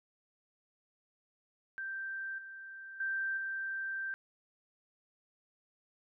sine tone with level steps, 1568 Hz, G6, in tune, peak -37 / -45 / -32 / -35 dBFS, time 1.78-4.14 s, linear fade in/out 0 ms, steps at 2.38 / 3 / 3.37 s, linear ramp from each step 5 ms, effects none

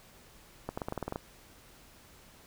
clicks, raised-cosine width 1 ms, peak -20 dBFS, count 10, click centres 0.69 / 0.775 / 0.818 / 0.885 / 0.924 / 0.977 / 1.027 / 1.08 / 1.124 / 1.159 s, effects pink hiss -57 dBFS RMS until 2.46 s

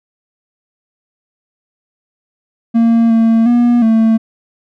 triangle tone with pitch steps, 230.1 / 226.6 / 240 / 223.6 Hz, A#3 / A#3 / B3 / A3, -22 / -49 / -49 / +28 cents, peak -5 dBFS, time 2.74-4.18 s, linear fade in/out 20 ms, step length 360 ms, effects none

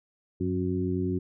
harmonic tone with a mistuned harmonic, 91.5 Hz, F#2, 19 cents flat, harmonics 1 / 2 / 3 / 4, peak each -31 / -31 / -31 / -31 dBFS, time 0.4-1.19 s, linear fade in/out 10 ms, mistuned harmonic 1, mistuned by +67 cents, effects none

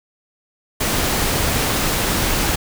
pink noise, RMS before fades -19 dBFS, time 0.8-2.56 s, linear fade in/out 10 ms, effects none

